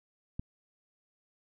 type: click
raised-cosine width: 5 ms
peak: -23 dBFS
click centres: 0.395 s
effects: none